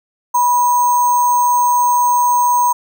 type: tone with sample-and-hold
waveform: sine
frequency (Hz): 977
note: B5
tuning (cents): -19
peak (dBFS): -10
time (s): 0.34-2.73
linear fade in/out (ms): 10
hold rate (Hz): 7350
effects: none